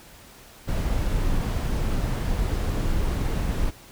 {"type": "noise", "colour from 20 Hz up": "brown", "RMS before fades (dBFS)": -24, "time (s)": [0.67, 3.71], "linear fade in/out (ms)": 20, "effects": ["pink hiss -48 dBFS RMS until 3.91 s"]}